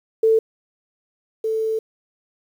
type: tone pair in turn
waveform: sine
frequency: 444.9 / 441.8 Hz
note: A4 / A4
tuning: +19 / +7 cents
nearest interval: unison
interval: 12 cents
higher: first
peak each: -12 / -19 dBFS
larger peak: first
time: 0.23-0.39 / 1.44-1.79 s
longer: second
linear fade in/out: 5 ms
effects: 8-bit